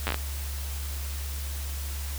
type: slowing click train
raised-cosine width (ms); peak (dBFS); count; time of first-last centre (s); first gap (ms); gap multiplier
0.3; -11; 6; 0.07-0.144; 9; 1.25
effects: added 70 Hz sine -31 dBFS peak until 2.18 s + white hiss -40 dBFS RMS until 2.18 s

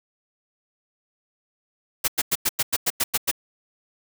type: noise bursts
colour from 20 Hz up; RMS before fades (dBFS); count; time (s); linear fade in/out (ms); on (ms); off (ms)
white; -21; 10; 2.04-3.314; 10; 41; 96
effects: none

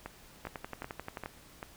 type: two click trains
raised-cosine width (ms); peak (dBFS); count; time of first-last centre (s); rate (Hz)
0.5; -23 / -24; 10 / 5; 0.47-1.259 / 0.06-1.629; 11.4 / 2.55
effects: pink hiss -56 dBFS RMS until 1.76 s

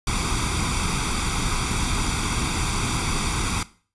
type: noise with comb filter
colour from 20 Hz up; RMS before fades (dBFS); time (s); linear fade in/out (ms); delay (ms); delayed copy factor
pink; -24; 0.07-3.63; 2; 0.85; +0.75
effects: noise-tail reverb RT60 0.4 s tail -17 dB re dry + resampled to 24000 Hz

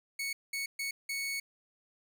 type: tone bursts at uneven times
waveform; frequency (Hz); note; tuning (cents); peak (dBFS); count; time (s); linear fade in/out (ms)
sawtooth; 2217; C#7; 0; -30; 4; 0.19-0.33 / 0.53-0.66 / 0.79-0.91 / 1.09-1.4; 5
effects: none

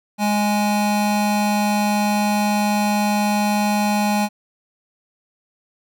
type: tone pair together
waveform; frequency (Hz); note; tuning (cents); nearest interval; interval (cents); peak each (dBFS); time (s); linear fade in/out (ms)
square; 207.8 / 830.6; G#3 / G#5; +1 / 0; 2 octaves; 2399; -19 / -22; 0.18-4.29; 50
effects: none

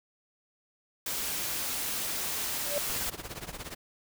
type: noise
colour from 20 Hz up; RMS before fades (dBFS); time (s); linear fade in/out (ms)
white; -33; 1.06-3.1; 5
type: tone with exponential growth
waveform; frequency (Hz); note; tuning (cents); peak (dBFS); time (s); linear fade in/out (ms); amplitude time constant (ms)
sine; 580; D5; -22; -25; 2.57-2.78; 1; 45
type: noise with tremolo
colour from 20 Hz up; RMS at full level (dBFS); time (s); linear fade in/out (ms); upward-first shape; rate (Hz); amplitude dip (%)
pink; -37; 2.89-3.75; 10; triangle; 17; 90
effects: none

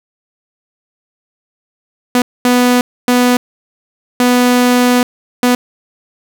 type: tone bursts at uneven times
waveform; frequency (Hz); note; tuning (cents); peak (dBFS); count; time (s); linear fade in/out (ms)
sawtooth; 246.9; B3; 0; -4; 5; 2.15-2.22 / 2.45-2.81 / 3.08-3.37 / 4.2-5.03 / 5.43-5.55; 2
effects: none

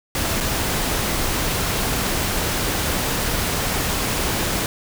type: noise with dropouts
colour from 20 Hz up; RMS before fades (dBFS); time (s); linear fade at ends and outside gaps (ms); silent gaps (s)
pink; -22; 0.15-4.66; 1; 0.404-0.408
effects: none

